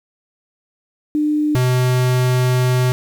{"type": "tone pair in turn", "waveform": ["sine", "square"], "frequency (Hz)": [300.6, 126.39], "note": ["D4", "B2"], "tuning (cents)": [40, 40], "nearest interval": "octave + minor third", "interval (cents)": 1500, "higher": "first", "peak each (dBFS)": -14, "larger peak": "neither", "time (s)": [[1.15, 1.55], [1.55, 2.92]], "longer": "second", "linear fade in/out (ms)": 0, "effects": ["8-bit"]}